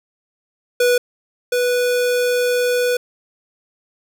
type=tone pair in turn; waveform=square; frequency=490 / 491.9 Hz; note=B4 / B4; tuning=-14 / -7 cents; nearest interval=unison; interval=7 cents; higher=second; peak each=-13 / -16 dBFS; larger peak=first; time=0.8-0.98 / 1.52-2.97 s; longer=second; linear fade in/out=5 ms; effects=none